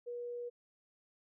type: tone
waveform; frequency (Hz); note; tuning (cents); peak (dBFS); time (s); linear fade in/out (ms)
sine; 482; B4; -42; -39; 0.06-0.5; 20
effects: none